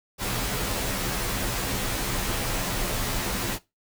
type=noise with comb filter; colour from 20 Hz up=pink; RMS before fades=-28 dBFS; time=0.18-3.59 s; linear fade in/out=50 ms; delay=13 ms; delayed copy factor=-0.7; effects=noise-tail reverb RT60 0.2 s tail -17 dB re dry

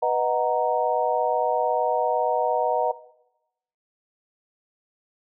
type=chord; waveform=sine; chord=B major seventh; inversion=none; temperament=equal; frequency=493.9 / 622.3 / 740 / 932.3 Hz; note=B4 / D#5 / F#5 / A#5; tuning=0 / 0 / 0 / 0 cents; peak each=-25 dBFS; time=0.02-2.92 s; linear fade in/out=10 ms; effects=noise-tail reverb RT60 0.9 s tail -18 dB re dry

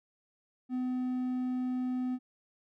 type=tone; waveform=triangle; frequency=252.9 Hz; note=B3; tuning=41 cents sharp; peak=-28 dBFS; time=0.69-2.19 s; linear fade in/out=50 ms; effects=none

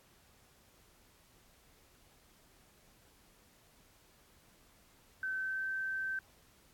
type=tone with pitch glide; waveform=sine; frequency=1535 to 1550.1 Hz; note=G6 to G6; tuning=-37 to -20 cents; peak=-34 dBFS; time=5.23-6.19 s; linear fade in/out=2 ms; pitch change=+17 cents; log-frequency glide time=5.35-5.67 s; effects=pink hiss -65 dBFS RMS until 6.73 s + AAC 64 kbps

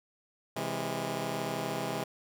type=chord; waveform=10% pulse; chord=C augmented; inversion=none; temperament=just; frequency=130.81 / 163.52 / 204.4 Hz; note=C3 / E3 / G#3; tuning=0 / -14 / -27 cents; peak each=-29 dBFS; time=0.56-2.04 s; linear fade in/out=5 ms; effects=none

